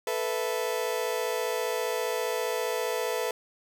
35% pulse chord, A suspended second, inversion none, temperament just, 440 / 495 / 660 Hz, A4 / B4 / E5, 0 / +4 / +2 cents, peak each -30 / -29 / -33 dBFS, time 0.07-3.31 s, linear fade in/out 2 ms, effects none

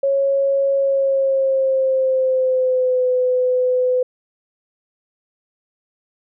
sine tone with pitch glide, 550 to 504.4 Hz, C#5 to B4, -14 to +36 cents, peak -14 dBFS, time 0.03-4.03 s, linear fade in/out 5 ms, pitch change -150 cents, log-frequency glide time 0.76-3.07 s, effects none

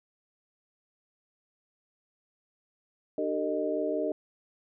sine tone cluster, 301.2 / 387.7 / 452.2 / 616 Hz, D4 / G4 / A4 / D#5, +44 / -19 / +47 / -17 cents, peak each -33 / -34 / -33 / -31 dBFS, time 3.18-4.12 s, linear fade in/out 2 ms, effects none

